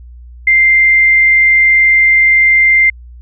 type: tone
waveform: sine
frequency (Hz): 2093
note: C7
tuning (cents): 0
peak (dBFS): -5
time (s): 0.47-2.9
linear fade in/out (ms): 5
effects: added 60 Hz sine -31 dBFS peak until 3.21 s